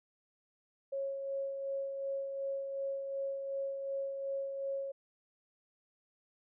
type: tone with tremolo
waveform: sine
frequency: 548 Hz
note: C#5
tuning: 20 cents flat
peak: -33 dBFS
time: 0.92-4.92 s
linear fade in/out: 10 ms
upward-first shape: sine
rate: 2.7 Hz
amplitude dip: 40%
effects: none